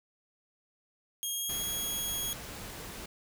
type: tone with pitch glide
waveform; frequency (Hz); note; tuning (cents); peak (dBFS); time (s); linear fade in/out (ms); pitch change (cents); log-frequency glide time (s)
10% pulse; 3253 to 3300; G#7 to G#7; -37 to -12; -25; 1.23-2.33; 0; +25; 1.33-1.67
type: noise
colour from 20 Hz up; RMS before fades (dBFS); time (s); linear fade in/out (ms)
pink; -43; 1.49-3.06; 5
effects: none